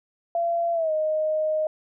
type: tone with pitch glide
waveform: sine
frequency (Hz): 681 to 620.9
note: F5 to D#5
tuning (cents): -44 to -4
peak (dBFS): -21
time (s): 0.35-1.67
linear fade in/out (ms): 2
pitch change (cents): -160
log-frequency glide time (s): 0.73-0.92
effects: none